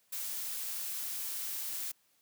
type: noise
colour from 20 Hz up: blue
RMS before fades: -38 dBFS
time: 0.12-1.92 s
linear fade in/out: 10 ms
effects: white hiss -71 dBFS RMS until 2.21 s + high-pass 100 Hz 12 dB/octave